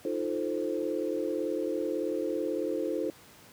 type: chord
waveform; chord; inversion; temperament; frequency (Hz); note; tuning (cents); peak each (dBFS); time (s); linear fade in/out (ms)
sine; F dominant seventh; third; equal; 311.1 / 349.2 / 440 / 523.3; Eb4 / F4 / A4 / C5; 0 / 0 / 0 / 0; -34; 0.05-3.1; 2
effects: pink hiss -54 dBFS RMS until 3.52 s + high-pass 100 Hz 12 dB/octave